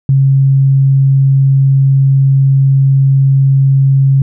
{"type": "tone", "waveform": "sine", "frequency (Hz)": 136, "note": "C#3", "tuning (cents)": -33, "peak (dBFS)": -5, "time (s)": [0.09, 4.22], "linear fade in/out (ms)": 2, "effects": []}